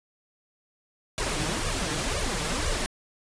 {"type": "noise with flanger", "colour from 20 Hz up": "pink", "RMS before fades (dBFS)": -28, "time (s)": [1.18, 2.86], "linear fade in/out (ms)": 0, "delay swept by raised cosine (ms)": [1.7, 6.7], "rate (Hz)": 2, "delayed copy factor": 1, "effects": ["resampled to 22050 Hz"]}